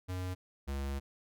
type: tone pair in turn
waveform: square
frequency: 91.7 / 69.04 Hz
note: F#2 / C#2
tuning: -15 / -6 cents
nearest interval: perfect fourth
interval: 491 cents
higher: first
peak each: -36 / -35 dBFS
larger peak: second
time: 0.08-0.35 / 0.67-1 s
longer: second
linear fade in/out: 20 ms
effects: none